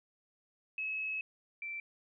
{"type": "tone pair in turn", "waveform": "sine", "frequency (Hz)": [2577, 2340], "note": ["E7", "D7"], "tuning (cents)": [-40, -7], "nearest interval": "major second", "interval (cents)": 167, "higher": "first", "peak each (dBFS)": [-34, -38], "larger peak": "first", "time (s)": [[0.78, 1.21], [1.62, 1.8]], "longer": "first", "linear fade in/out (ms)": 2, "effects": []}